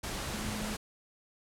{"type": "tone in noise", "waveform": "sine", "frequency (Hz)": 212.1, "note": "G#3", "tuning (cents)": 37, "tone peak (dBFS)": -39, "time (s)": [0.33, 0.75], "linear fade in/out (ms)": 10, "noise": "pink", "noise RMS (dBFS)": -37, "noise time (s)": [0.03, 0.77], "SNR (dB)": -5, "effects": ["low-pass 11000 Hz 12 dB/octave"]}